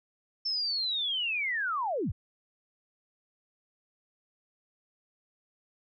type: linear sweep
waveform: sine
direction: down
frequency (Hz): 5350 to 43.65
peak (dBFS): -28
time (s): 0.45-2.12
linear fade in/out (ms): 10
effects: none